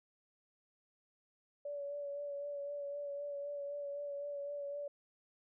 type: tone with vibrato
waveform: sine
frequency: 572 Hz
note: D5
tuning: 46 cents flat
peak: -39 dBFS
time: 1.65-4.88 s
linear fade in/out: 5 ms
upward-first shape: sine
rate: 3.9 Hz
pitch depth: 23 cents each way
effects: none